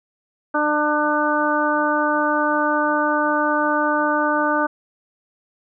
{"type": "harmonic tone", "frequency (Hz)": 299.1, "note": "D4", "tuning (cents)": 32, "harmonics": [1, 2, 3, 4, 5], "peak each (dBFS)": [-23, -23, -23, -23, -23], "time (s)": [0.54, 4.67], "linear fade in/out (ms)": 10, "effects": []}